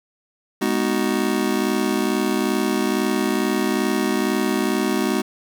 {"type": "chord", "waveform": "square", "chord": "G# minor seventh", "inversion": "none", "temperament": "just", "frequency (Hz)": [207.7, 249.2, 311.5, 373.8], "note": ["G#3", "B3", "D#4", "F#4"], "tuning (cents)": [0, 16, 2, 18], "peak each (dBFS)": -25, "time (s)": [0.61, 5.22], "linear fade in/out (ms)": 10, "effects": ["7-bit"]}